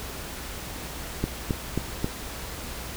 click train, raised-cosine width 3 ms, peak -11 dBFS, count 4, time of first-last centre 1.24-2.044 s, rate 3.73 Hz, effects added 60 Hz sine -41 dBFS peak until 2.96 s + pink hiss -37 dBFS RMS until 2.96 s

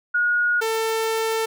sine / sawtooth tone pair in turn, 1444 / 446.5 Hz, F#6 / A4, -43 / +25 cents, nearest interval octave + minor sixth, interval 2032 cents, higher first, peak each -17 dBFS, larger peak neither, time 0.14-0.61 / 0.61-1.46 s, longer second, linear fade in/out 10 ms, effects none

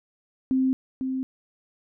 sine tone with echo, 261.6 Hz, C4, in tune, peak -19 dBFS, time 0.51-0.73 s, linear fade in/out 0 ms, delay 500 ms, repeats 1, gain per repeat -6 dB, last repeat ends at 1.23 s, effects none

